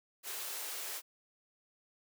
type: high-pass noise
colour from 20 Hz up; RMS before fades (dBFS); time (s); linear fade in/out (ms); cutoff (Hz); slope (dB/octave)
white; -41; 0.23-1.02; 50; 340; 48
effects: none